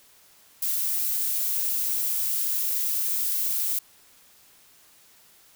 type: noise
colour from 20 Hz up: violet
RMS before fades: -26 dBFS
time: 0.62-3.79 s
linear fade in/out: 5 ms
effects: white hiss -56 dBFS RMS until 5.55 s